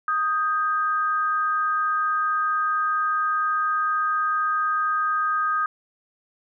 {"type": "tone pair together", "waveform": "sine", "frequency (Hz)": [1244.5, 1588.8], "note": ["D#6", "G6"], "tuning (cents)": [0, 23], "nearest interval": "major third", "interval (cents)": 423, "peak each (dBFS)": [-21, -27], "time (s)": [0.08, 5.66], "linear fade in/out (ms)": 2, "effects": []}